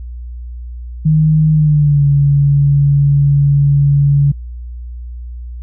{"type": "tone with pitch glide", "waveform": "sine", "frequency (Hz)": [155.6, 141.86], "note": ["D#3", "C#3"], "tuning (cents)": [0, 40], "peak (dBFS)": -7, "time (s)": [1.05, 4.32], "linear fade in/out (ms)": 10, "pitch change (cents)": -160, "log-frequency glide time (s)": [1.51, 2.05], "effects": ["added 60 Hz sine -24 dBFS peak until 5.62 s"]}